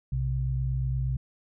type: tone pair together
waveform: sine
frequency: 61.56 / 130 Hz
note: B1 / C3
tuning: -5 / -11 cents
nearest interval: octave + minor second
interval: 1294 cents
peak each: -29 / -27 dBFS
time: 0.12-1.17 s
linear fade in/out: 5 ms
effects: none